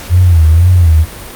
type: tone with vibrato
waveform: sine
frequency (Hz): 84.7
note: E2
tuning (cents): +48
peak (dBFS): -3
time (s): 0.09-1.06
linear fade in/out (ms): 50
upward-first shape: sine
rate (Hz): 2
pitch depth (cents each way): 130
effects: pink hiss -28 dBFS RMS until 1.35 s + Opus 48 kbps